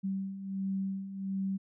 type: beating tone pair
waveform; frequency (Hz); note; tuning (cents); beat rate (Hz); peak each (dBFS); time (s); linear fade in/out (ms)
sine; 192.3 / 193.7; G3 / G3; -33 / -20; 1.4; -39 / -33; 0.03-1.58; 20
effects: none